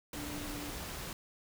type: tone in noise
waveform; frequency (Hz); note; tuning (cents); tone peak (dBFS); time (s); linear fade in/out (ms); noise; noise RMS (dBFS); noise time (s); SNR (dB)
sine; 293.7; D4; 0; -43; 0.15-0.7; 2; pink; -42; 0.13-1.13; -4
effects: none